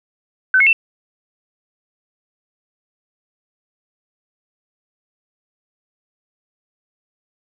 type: tone with pitch steps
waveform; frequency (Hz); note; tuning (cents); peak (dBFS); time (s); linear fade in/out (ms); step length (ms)
sine; 1521 / 2176 / 2681; F#6 / C#7 / E7; +47 / -33 / +29; -9; 0.54-0.729; 2; 63
effects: none